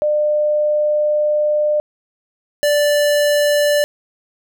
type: tone pair in turn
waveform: sine / square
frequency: 600 / 586 Hz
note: D5 / D5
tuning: +37 / -4 cents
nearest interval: unison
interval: 41 cents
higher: first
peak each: -13 dBFS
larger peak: neither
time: 0.02-1.8 / 2.63-3.84 s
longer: first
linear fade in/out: 0 ms
effects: none